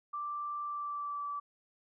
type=tone with pitch glide; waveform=sine; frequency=1175 to 1156.8 Hz; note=D6 to D6; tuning=+1 to -27 cents; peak=-35 dBFS; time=0.13-1.4 s; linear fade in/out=10 ms; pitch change=-28 cents; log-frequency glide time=0.63-1.25 s; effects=none